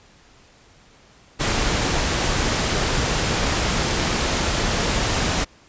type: noise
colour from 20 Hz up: pink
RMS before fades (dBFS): -21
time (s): 1.39-5.45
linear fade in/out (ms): 20
effects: pink hiss -52 dBFS RMS until 5.68 s + resampled to 16000 Hz